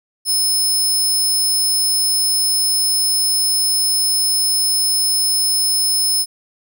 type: tone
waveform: 20% pulse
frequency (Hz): 5210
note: E8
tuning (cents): -21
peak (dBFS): -9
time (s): 0.25-6.26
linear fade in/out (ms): 50
effects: none